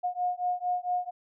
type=beating tone pair; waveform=sine; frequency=717 / 721.4 Hz; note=F5 / F#5; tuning=+45 / -44 cents; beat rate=4.4 Hz; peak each=-30 dBFS; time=0.03-1.11 s; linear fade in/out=20 ms; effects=none